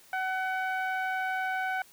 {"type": "tone with low-pass filter", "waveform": "sawtooth", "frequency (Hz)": 752, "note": "F#5", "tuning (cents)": 28, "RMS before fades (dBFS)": -31, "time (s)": [0.13, 1.82], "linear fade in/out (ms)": 2, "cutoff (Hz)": 1800, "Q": 2.4, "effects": ["white hiss -57 dBFS RMS until 1.92 s"]}